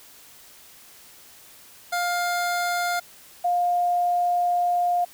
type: tone pair in turn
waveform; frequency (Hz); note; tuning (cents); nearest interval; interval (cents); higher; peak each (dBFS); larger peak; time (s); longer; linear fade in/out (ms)
25% pulse / sine; 704 / 706.6; F5 / F5; +14 / +20; unison; 6; second; -19; neither; 1.92-3 / 3.44-5.05; second; 10
effects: white hiss -49 dBFS RMS until 5.13 s